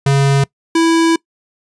square tone pair in turn, 138.59 / 329.6 Hz, C#3 / E4, 0 / 0 cents, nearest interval octave + minor third, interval 1500 cents, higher second, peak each -10 dBFS, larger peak neither, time 0.06-0.44 / 0.75-1.16 s, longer second, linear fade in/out 5 ms, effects noise-tail reverb RT60 0.1 s tail -23 dB re dry + resampled to 22050 Hz

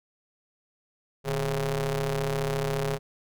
sawtooth ring-modulated tone, 132.9 Hz, C3, 27 cents sharp, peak -19 dBFS, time 1.24-2.99 s, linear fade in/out 50 ms, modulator 283 Hz, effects none

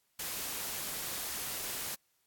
white noise, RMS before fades -38 dBFS, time 0.19-1.95 s, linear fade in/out 5 ms, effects white hiss -75 dBFS RMS until 2.26 s + AAC 64 kbps

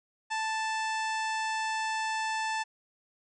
harmonic tone with a mistuned harmonic, 880 Hz, A5, in tune, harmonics 1 / 2 / 3 / 4 / 5 / 6 / 7 / 8 / 9 / 10, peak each -31 / -35 / -39 / -45 / -47 / -45 / -49 / -50 / -50 / -55 dBFS, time 0.3-2.64 s, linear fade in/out 20 ms, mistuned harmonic 8, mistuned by +23 cents, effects none

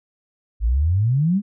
sine exponential sweep, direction up, 50.9 to 213 Hz, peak -15 dBFS, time 0.6-1.42 s, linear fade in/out 50 ms, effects none

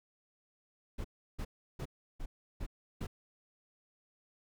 brown noise bursts, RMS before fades -38 dBFS, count 6, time 0.98-3.07 s, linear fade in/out 10 ms, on 65 ms, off 340 ms, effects none

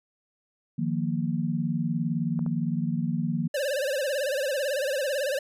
sine chord, Eb suspended second, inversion none, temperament just, 155.56 / 175.01 / 233.3 Hz, Eb3 / F3 / Bb3, 0 / +4 / +2 cents, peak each -29 dBFS, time 0.78-3.48 s, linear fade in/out 10 ms
clicks, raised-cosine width 1 ms, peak -28 dBFS, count 2, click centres 2.392 / 2.463 s
square tone with vibrato, 554.4 Hz, C#5, in tune, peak -26 dBFS, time 3.54-5.39 s, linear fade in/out 5 ms, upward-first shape sine, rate 18 Hz, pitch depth 130 cents each way
effects resampled to 32000 Hz

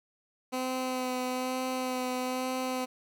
15% pulse tone with vibrato, 255.4 Hz, C4, 42 cents flat, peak -24 dBFS, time 0.52-2.86 s, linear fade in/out 20 ms, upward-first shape sine, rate 1.1 Hz, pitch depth 16 cents each way, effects none

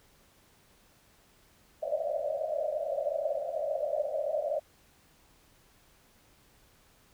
white band-pass noise, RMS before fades -32 dBFS, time 1.82-4.6 s, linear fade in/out 10 ms, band 560 to 650 Hz, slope 96 dB/octave, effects pink hiss -63 dBFS RMS until 7.13 s

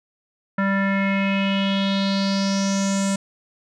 square tone with low-pass filter sweep, 196 Hz, G3, in tune, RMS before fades -21 dBFS, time 0.58-3.16 s, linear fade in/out 5 ms, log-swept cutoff 1600 to 8100 Hz, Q 4.8, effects none

